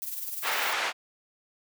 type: noise with tremolo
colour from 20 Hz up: violet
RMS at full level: -33 dBFS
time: 0.02-0.73 s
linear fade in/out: 0 ms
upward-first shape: sine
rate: 20 Hz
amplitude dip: 55%
type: band-pass noise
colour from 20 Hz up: white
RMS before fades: -29 dBFS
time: 0.42-0.93 s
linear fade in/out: 50 ms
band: 710 to 2300 Hz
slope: 12 dB/octave
effects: none